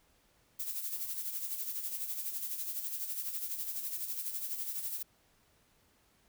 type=noise with tremolo; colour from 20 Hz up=violet; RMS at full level=-36 dBFS; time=0.59-5.03 s; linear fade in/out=10 ms; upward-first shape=sine; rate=12 Hz; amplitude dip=55%; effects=pink hiss -69 dBFS RMS until 6.28 s